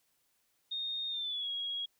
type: tone with pitch glide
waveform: sine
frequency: 3688 to 3305 Hz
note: A#7 to G#7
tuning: -19 to -9 cents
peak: -34 dBFS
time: 0.71-1.86 s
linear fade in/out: 10 ms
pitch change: -190 cents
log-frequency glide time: 1.09-1.49 s
effects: white hiss -75 dBFS RMS until 1.99 s